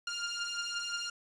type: beating tone pair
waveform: 15% pulse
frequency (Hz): 1400 / 1405.7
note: F6 / F6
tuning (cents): +4 / +11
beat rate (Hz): 5.7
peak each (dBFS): -32 / -30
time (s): 0.07-1.1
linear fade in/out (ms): 5
effects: resampled to 22050 Hz + 9-bit